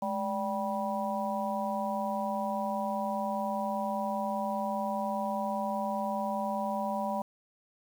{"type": "harmonic tone with a mistuned harmonic", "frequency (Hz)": 195, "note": "G3", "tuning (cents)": -9, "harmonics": [1, 3, 4, 5], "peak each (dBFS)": [-35, -35, -35, -35], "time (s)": [0.02, 7.22], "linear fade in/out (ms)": 5, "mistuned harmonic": 1, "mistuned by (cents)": 140, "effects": ["9-bit"]}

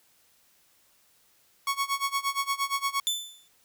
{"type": "tone with tremolo", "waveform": "sawtooth", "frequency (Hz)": 1108.7, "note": "C#6", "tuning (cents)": 0, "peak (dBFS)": -20, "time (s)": [1.67, 3], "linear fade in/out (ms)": 2, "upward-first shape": "sine", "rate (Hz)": 8.6, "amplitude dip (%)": 90}
{"type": "tone with exponential decay", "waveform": "sawtooth", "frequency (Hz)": 3520, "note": "A7", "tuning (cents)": 0, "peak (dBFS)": -19, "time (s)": [3.07, 3.48], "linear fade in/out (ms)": 0, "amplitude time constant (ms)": 87}
{"effects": ["white hiss -64 dBFS RMS until 3.64 s"]}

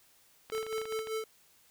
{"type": "clicks", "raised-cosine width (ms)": 0.3, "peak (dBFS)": -28, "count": 12, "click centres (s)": [0.5, 0.55, 0.58, 0.629, 0.666, 0.728, 0.781, 0.816, 0.855, 0.924, 0.991, 1.072]}
{"type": "tone with tremolo", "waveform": "square", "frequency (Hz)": 440, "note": "A4", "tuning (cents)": 0, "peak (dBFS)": -32, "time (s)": [0.52, 1.24], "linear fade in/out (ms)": 2, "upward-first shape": "sine", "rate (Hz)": 5.1, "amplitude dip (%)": 65}
{"effects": ["white hiss -64 dBFS RMS until 1.7 s"]}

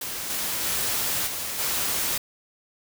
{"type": "noise with level steps", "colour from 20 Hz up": "white", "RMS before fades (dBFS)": [-32, -28, -26, -31, -26], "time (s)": [0.01, 2.18], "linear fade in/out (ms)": 5, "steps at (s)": [0.29, 0.63, 1.26, 1.58], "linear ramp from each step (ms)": 20, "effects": []}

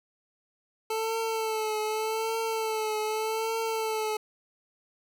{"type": "tone with vibrato", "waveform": "25% pulse", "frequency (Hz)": 440, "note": "A4", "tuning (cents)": 0, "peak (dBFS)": -24, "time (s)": [0.9, 4.17], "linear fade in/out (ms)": 5, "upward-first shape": "triangle", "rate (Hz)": 0.84, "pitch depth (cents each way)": 49, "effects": []}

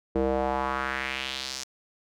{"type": "tone with band-pass filter sweep", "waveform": "square", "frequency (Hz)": 66.1, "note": "C2", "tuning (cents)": 18, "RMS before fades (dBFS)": -29, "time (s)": [0.15, 1.64], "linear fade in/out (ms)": 5, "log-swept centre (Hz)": [410, 6100], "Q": 2.3, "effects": []}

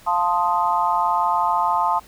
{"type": "chord", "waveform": "sine", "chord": "F dominant seventh", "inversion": "none", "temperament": "equal", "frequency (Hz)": [698.5, 880, 1046.5, 1244.5], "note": ["F5", "A5", "C6", "Eb6"], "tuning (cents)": [0, 0, 0, 0], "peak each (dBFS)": [-25, -20, -22, -25], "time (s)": [0.06, 2], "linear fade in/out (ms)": 20, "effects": ["pink hiss -48 dBFS RMS until 2.07 s"]}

